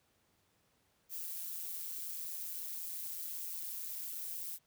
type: noise with amplitude modulation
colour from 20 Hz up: violet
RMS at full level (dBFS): -39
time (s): 1.09-4.59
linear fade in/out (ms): 50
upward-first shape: sine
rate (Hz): 169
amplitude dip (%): 70
effects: pink hiss -74 dBFS RMS until 4.66 s + high-pass 60 Hz 12 dB/octave